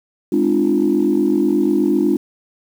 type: chord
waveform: sine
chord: D half-diminished seventh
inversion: second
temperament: equal with one note detuned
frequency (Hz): 207.7 / 261.6 / 301.2 / 349.2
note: Ab3 / C4 / D4 / F4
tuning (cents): 0 / 0 / +44 / 0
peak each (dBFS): -20 / -20 / -16 / -17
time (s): 0.32-2.17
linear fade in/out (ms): 5
effects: tanh soft clip ceiling -5 dBFS + 7-bit